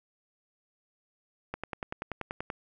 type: click train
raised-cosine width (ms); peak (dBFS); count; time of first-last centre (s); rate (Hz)
0.5; -19; 11; 1.54-2.502; 10.4
effects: none